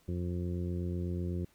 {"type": "harmonic tone", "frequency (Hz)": 88, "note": "F2", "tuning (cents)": 14, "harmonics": [1, 2, 3, 4, 5, 6], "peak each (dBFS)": [-34, -37, -45, -41, -50, -52], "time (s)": [0.08, 1.45], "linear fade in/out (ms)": 5, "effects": ["pink hiss -67 dBFS RMS until 1.54 s"]}